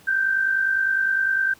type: tone pair together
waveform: sine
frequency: 1518.1 / 1568 Hz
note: F#6 / G6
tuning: +44 / 0 cents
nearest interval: minor second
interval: 56 cents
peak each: -27 / -19 dBFS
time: 0.07-1.54 s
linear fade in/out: 10 ms
effects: pink hiss -52 dBFS RMS until 1.59 s + high-pass 60 Hz 12 dB/octave